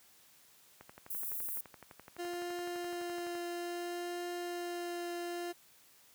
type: click train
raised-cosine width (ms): 0.5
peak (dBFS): -35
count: 31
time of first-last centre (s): 0.81-3.352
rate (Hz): 11.8
type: high-pass noise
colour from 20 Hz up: white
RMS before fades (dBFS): -39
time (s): 1.1-1.61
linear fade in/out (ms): 5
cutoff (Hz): 11000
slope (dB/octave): 24
type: tone with vibrato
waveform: 30% pulse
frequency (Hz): 349.2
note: F4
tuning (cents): 0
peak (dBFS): -35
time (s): 2.18-5.53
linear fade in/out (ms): 20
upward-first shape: triangle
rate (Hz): 0.59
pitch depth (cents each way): 11
effects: white hiss -63 dBFS RMS until 6.14 s + high-pass 60 Hz 12 dB/octave